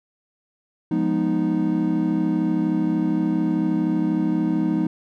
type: chord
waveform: triangle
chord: F half-diminished seventh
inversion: none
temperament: equal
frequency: 174.61 / 207.7 / 246.9 / 311.1 Hz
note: F3 / Ab3 / Cb4 / Eb4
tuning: 0 / 0 / 0 / 0 cents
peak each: -23 / -24 / -24 / -20 dBFS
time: 0.91-4.87 s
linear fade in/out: 5 ms
effects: none